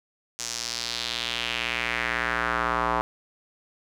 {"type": "tone with band-pass filter sweep", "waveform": "square", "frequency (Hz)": 59, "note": "A#1", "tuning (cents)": 22, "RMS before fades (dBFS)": -28, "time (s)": [0.39, 3.01], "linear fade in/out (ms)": 0, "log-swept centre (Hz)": [6400, 1000], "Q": 2.5, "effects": []}